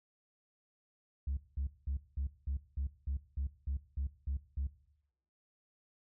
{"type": "tone bursts", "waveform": "sine", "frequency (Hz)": 68.9, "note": "C#2", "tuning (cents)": -10, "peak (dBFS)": -31, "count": 12, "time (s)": [1.27, 4.67], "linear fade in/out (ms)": 5, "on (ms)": 100, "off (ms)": 200, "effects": ["noise-tail reverb RT60 0.8 s tail -17 dB re dry", "tanh soft clip ceiling -30 dBFS"]}